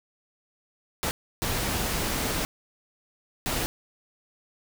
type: noise bursts at uneven times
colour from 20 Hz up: pink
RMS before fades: -28 dBFS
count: 3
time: 1.03-1.11 / 1.42-2.45 / 3.46-3.66 s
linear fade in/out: 0 ms
effects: none